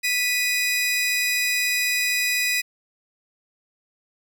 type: tone pair together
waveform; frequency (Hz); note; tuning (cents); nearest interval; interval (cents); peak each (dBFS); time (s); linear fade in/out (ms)
sawtooth; 1975.5 / 2489; B6 / D#7; 0 / 0; major third; 400; -21 / -19; 0.03-2.62; 20
effects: none